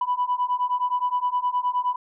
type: beating tone pair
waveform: sine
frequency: 985 / 994.6 Hz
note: B5 / B5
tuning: -5 / +12 cents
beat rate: 9.6 Hz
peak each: -24 / -23 dBFS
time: 0.01-1.96 s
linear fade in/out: 5 ms
effects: tanh soft clip ceiling -15 dBFS